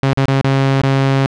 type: tone with dropouts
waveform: sawtooth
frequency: 135.6 Hz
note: C#3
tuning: 38 cents flat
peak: -7 dBFS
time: 0.03-1.26 s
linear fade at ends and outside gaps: 0 ms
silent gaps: 0.133-0.174 / 0.255-0.282 / 0.413-0.445 / 0.815-0.835 s
effects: low-pass 4000 Hz 12 dB/octave